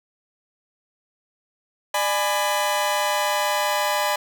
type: chord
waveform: sawtooth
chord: G# diminished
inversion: second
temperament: just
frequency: 598 / 830.6 / 996.7 Hz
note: D5 / G#5 / B5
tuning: +31 / 0 / +16 cents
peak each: -21 dBFS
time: 1.94-4.16 s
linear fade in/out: 5 ms
effects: none